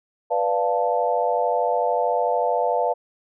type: chord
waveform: sine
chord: B half-diminished seventh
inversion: none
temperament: equal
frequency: 493.9 / 587.3 / 698.5 / 880 Hz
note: B4 / D5 / F5 / A5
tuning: 0 / 0 / 0 / 0 cents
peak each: -24 / -25 / -23 / -25 dBFS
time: 0.3-2.94 s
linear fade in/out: 20 ms
effects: none